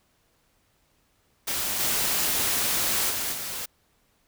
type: noise with level steps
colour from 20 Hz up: white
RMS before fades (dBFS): -28 / -25 / -29 / -33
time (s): 1.47-3.66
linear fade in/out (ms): 10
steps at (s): 1.79 / 3.09 / 3.32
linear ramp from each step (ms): 20
effects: pink hiss -67 dBFS RMS until 4.27 s